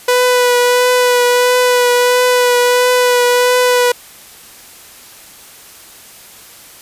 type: tone with vibrato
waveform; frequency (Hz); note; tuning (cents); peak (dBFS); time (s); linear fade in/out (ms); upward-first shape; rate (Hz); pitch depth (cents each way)
sawtooth; 493.9; B4; 0; -5; 0.08-3.92; 5; triangle; 1.5; 21
effects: white hiss -38 dBFS RMS until 6.81 s + resampled to 32000 Hz